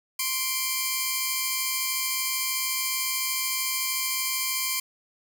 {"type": "tone pair together", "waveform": "5% pulse", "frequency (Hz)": [1045.5, 2349], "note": ["C6", "D7"], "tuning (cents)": [-2, 0], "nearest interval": "octave + major second", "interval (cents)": 1402, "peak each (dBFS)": [-17, -18], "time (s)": [0.19, 4.8], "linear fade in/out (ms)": 5, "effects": []}